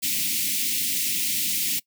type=band-stop noise; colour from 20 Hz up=white; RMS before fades=-25 dBFS; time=0.02-1.8 s; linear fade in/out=20 ms; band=320 to 2100 Hz; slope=48 dB/octave; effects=noise-tail reverb RT60 0.1 s tail -22 dB re dry + high-pass 150 Hz 12 dB/octave